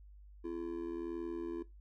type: tone with amplitude modulation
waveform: triangle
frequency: 338.9 Hz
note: E4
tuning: 48 cents sharp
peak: -32 dBFS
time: 0.44-1.63 s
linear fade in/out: 10 ms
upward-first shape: sine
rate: 81.5 Hz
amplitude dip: 85%
effects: noise-tail reverb RT60 0.2 s tail -18 dB re dry + added 50 Hz sine -53 dBFS peak until 1.8 s